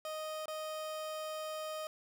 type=tone with dropouts; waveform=30% pulse; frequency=622.3 Hz; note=D#5; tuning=in tune; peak=-36 dBFS; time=0.05-1.87 s; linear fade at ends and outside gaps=1 ms; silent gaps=0.457-0.481 s; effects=none